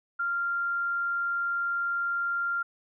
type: tone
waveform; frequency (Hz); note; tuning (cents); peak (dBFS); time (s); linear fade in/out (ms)
sine; 1390; F6; -9; -26; 0.19-2.63; 10
effects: none